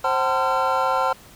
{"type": "tone cluster", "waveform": "triangle", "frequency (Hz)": [529, 759, 894, 1028, 1367], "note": ["C5", "F#5", "A5", "C6", "F6"], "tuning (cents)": [19, 44, 27, -31, -37], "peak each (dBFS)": -23, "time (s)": [0.04, 1.13], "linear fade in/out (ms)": 5, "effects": ["pink hiss -47 dBFS RMS until 1.35 s"]}